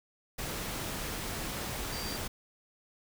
sine tone in noise, 4699 Hz, D8, in tune, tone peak -41 dBFS, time 1.92-2.17 s, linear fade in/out 10 ms, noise pink, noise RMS -37 dBFS, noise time 0.38-2.28 s, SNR -7 dB, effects none

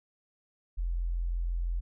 sine tone, 43 Hz, F1, 26 cents flat, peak -28 dBFS, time 0.77-1.81 s, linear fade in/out 20 ms, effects none

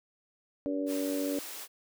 harmonic tone, 95.3 Hz, G2, 48 cents flat, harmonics 3 / 4 / 5 / 6, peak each -31 / -42 / -38 / -36 dBFS, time 0.66-1.39 s, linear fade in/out 0 ms
white high-pass noise, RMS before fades -42 dBFS, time 0.86-1.68 s, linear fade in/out 50 ms, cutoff 270 Hz, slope 48 dB/octave
effects none

